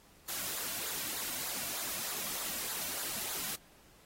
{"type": "noise with flanger", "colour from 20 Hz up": "white", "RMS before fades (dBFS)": -38, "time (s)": [0.28, 3.56], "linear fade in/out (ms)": 10, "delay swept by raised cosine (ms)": [0.34, 2.44], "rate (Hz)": 3.3, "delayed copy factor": -0.65, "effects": ["pink hiss -62 dBFS RMS until 4.05 s", "AAC 48 kbps"]}